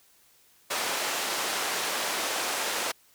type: band-pass noise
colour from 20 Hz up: pink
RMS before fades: -30 dBFS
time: 0.7-2.92 s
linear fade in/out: 10 ms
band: 540 to 11000 Hz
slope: 12 dB/octave
effects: white hiss -61 dBFS RMS until 3.14 s